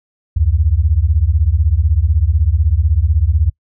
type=beating tone pair; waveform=sine; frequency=70.2 / 86.2 Hz; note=C#2 / F2; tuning=+22 / -22 cents; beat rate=16 Hz; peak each=-13 dBFS; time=0.36-3.5 s; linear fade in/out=10 ms; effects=noise-tail reverb RT60 0.1 s tail -25 dB re dry